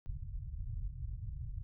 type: low-pass noise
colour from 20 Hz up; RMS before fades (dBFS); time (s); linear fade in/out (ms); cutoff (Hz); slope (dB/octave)
pink; -41; 0.06-1.63; 0; 130; 48
effects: none